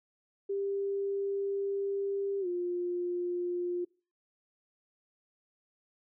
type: tone with pitch glide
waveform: sine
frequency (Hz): 396.7 to 353.4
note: G4 to F4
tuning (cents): +21 to +21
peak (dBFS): -30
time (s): 0.49-3.85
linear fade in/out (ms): 10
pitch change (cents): -200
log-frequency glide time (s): 2.4-2.47
effects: noise-tail reverb RT60 0.4 s tail -25 dB re dry